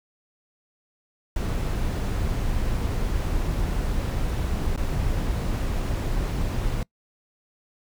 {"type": "noise with dropouts", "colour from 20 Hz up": "brown", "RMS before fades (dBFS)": -25, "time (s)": [1.36, 6.83], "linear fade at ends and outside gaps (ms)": 2, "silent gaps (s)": [4.762, 4.775], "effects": ["noise-tail reverb RT60 0.1 s tail -24 dB re dry"]}